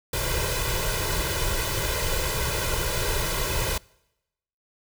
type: noise with comb filter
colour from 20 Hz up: pink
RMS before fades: -26 dBFS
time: 0.13-3.78 s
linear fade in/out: 5 ms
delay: 2 ms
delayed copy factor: +0.85
effects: noise-tail reverb RT60 0.9 s tail -25 dB re dry